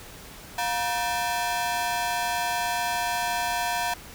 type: ring-modulated tone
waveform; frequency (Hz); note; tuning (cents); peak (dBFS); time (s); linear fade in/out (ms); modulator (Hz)
sawtooth; 830.6; G#5; 0; -18; 0.58-3.94; 5; 122
effects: pink hiss -44 dBFS RMS until 4.14 s